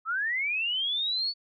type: linear sweep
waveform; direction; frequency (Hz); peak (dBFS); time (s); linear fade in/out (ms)
sine; up; 1259 to 4492; -26; 0.05-1.34; 50
effects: none